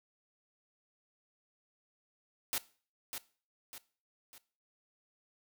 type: noise with echo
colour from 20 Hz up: white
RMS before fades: -34 dBFS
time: 2.53-2.58 s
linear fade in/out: 0 ms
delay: 600 ms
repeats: 3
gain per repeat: -7 dB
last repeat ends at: 4.38 s
effects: noise-tail reverb RT60 0.4 s tail -18 dB re dry